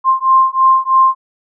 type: beating tone pair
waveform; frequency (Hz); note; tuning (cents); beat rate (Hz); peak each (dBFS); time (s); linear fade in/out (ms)
sine; 1052 / 1055.1; C6 / C6; +9 / +14; 3.1; -11; 0.04-1.15; 50
effects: none